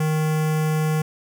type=tone with notch filter; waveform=square; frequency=155.56 Hz; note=D#3; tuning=in tune; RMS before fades=-21 dBFS; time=0-1.02 s; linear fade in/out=5 ms; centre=4000 Hz; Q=1.7; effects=none